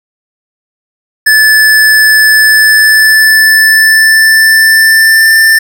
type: tone with pitch glide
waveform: square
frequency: 1738 to 1781.7 Hz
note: A6 to A6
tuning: -22 to +21 cents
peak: -3 dBFS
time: 1.26-5.59 s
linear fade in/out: 10 ms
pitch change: +43 cents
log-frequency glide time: 2.31-5.39 s
effects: none